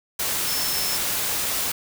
sine tone in noise, 5300 Hz, E8, 9 cents sharp, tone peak -28 dBFS, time 0.47-0.97 s, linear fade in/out 5 ms, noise white, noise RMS -25 dBFS, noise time 0.19-1.72 s, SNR -6 dB, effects none

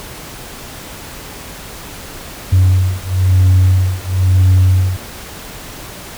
sine beating tone pair, 92.4 / 93.4 Hz, F#2 / F#2, -2 / +17 cents, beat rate 1 Hz, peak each -10 dBFS, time 2.52-4.97 s, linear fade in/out 10 ms, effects tanh soft clip ceiling -4 dBFS + pink hiss -31 dBFS RMS until 6.17 s

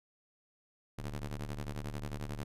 sawtooth ring-modulated tone, 73.42 Hz, D2, in tune, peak -31 dBFS, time 0.98-2.44 s, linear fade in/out 10 ms, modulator 42.3 Hz, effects resampled to 32000 Hz

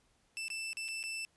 sawtooth tone with dropouts, 2655 Hz, E7, 12 cents sharp, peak -34 dBFS, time 0.37-1.25 s, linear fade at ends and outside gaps 0 ms, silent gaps 0.482-0.502 / 0.731-0.77 / 0.881-0.886 / 1.029-1.038 s, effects pink hiss -72 dBFS RMS until 1.36 s + resampled to 24000 Hz

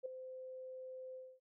sine tone with ADSR envelope, 516 Hz, C5, 24 cents flat, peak -36 dBFS, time 0.03-1.4 s, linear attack 27 ms, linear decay 5 ms, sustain -10 dB, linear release 250 ms, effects none

